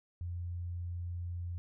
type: tone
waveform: sine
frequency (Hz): 87.31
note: F2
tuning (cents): 0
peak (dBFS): -36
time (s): 0.21-1.58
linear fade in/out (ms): 0
effects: none